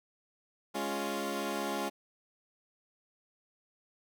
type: chord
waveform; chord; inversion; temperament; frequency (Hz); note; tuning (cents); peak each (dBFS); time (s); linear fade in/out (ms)
15% pulse; Db major; second; equal; 207.7 / 277.2 / 349.2; Ab3 / Db4 / F4; 0 / 0 / 0; -31; 0.74-1.9; 20
effects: none